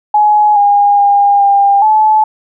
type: tone with pitch steps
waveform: sine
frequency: 841 / 814 / 808 / 800 / 863 Hz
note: G#5 / G#5 / G#5 / G5 / A5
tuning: +22 / -35 / -48 / +35 / -34 cents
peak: -5 dBFS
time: 0.14-2.24 s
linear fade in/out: 5 ms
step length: 420 ms
effects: none